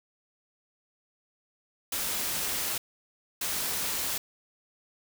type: noise bursts at uneven times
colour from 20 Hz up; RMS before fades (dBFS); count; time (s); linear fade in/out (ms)
white; -31; 2; 1.92-2.78 / 3.41-4.18; 5
effects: none